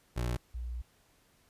25% pulse / sine tone pair in turn, 60.1 / 60.1 Hz, B1 / B1, -46 / -46 cents, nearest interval unison, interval 0 cents, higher neither, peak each -27 / -35 dBFS, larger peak first, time 0.16-0.37 / 0.54-0.82 s, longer second, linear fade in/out 10 ms, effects pink hiss -67 dBFS RMS until 1.49 s + resampled to 32000 Hz

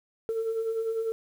sine beating tone pair, 440 / 450 Hz, A4 / A4, 0 / +39 cents, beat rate 10 Hz, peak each -35 / -26 dBFS, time 0.29-1.12 s, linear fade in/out 0 ms, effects tanh soft clip ceiling -23 dBFS + 9-bit

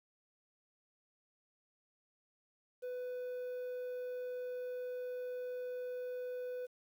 triangle tone with quantisation, 498.2 Hz, B4, 15 cents sharp, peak -37 dBFS, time 2.82-6.67 s, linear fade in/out 20 ms, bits 11, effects none

